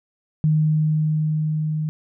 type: tone with level ramp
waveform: sine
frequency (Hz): 154.6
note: D#3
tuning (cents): -11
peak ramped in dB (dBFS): -14 to -21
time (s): 0.44-1.89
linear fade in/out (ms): 0
effects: none